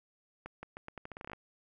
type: accelerating click train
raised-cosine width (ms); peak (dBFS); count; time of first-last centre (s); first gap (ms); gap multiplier
0.5; -28; 14; 0.46-1.333; 170; 0.82
effects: none